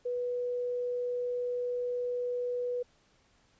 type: tone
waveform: sine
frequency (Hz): 490.7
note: B4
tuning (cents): -11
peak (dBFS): -30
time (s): 0.05-2.83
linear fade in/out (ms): 10
effects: pink hiss -67 dBFS RMS until 3.59 s + resampled to 16000 Hz